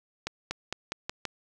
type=accelerating click train; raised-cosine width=0.2 ms; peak=-14 dBFS; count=6; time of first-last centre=0.27-1.253 s; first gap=240 ms; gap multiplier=0.9; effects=none